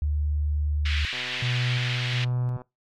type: tone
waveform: sine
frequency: 74.2 Hz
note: D2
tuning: 18 cents sharp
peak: -22 dBFS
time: 0.02-1.05 s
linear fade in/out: 0 ms
type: band-pass noise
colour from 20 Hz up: white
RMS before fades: -31 dBFS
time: 0.85-2.25 s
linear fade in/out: 10 ms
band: 1700 to 3400 Hz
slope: 24 dB/octave
type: click train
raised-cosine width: 1 ms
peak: -28 dBFS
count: 187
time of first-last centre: 1.13-2.618 s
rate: 125 Hz
type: tone with tremolo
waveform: sine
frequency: 123.47 Hz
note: B2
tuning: in tune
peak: -23 dBFS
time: 1.42-2.57 s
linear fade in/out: 5 ms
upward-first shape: square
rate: 1.4 Hz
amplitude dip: 25%
effects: noise-tail reverb RT60 0.2 s tail -22 dB re dry + MP3 96 kbps